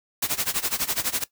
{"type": "noise with tremolo", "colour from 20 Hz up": "white", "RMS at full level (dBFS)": -23, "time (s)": [0.22, 1.24], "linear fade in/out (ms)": 5, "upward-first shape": "sine", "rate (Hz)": 12, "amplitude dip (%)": 90, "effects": ["noise-tail reverb RT60 0.1 s tail -18 dB re dry"]}